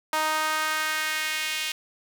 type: tone with high-pass filter sweep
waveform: sawtooth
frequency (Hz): 311.1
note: D#4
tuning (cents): 0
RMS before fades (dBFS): -27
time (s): 0.13-1.72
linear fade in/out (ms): 2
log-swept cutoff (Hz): 930 to 2700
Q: 1.8
effects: none